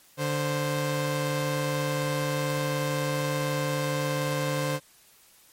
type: tone pair together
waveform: sawtooth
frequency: 146.85 / 523.3 Hz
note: D3 / C5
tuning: 0 / 0 cents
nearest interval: octave + minor seventh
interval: 2200 cents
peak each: -24 / -25 dBFS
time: 0.17-4.8 s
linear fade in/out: 50 ms
effects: white hiss -57 dBFS RMS until 5.52 s + MP3 64 kbps